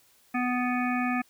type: harmonic tone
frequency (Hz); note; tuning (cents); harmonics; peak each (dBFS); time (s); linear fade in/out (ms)
248.1; B3; +8; 1 / 3 / 5 / 7 / 9 / 10; -27 / -32 / -34 / -35 / -37 / -37; 0.34-1.22; 10
effects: white hiss -62 dBFS RMS until 1.29 s